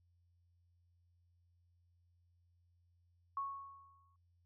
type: tone with exponential decay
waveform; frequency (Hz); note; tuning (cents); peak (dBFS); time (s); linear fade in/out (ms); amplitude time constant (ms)
sine; 1104; C#6; -7; -35; 3.37-4.16; 2; 170
effects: added 87 Hz sine -70 dBFS peak until 4.45 s